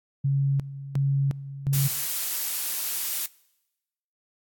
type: tone with tremolo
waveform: sine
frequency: 138.3 Hz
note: C#3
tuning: 4 cents flat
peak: -20 dBFS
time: 0.24-1.88 s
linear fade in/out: 10 ms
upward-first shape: square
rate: 1.4 Hz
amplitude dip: 80%
type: noise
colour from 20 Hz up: blue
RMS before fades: -28 dBFS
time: 1.73-3.26 s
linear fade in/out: 2 ms
effects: noise-tail reverb RT60 1.0 s tail -24 dB re dry + AAC 64 kbps